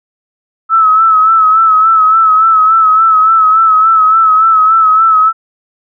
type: tone with vibrato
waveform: sine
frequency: 1300 Hz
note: E6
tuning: 24 cents flat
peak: -4 dBFS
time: 0.69-5.33 s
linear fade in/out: 50 ms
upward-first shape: sine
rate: 3.5 Hz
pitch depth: 45 cents each way
effects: none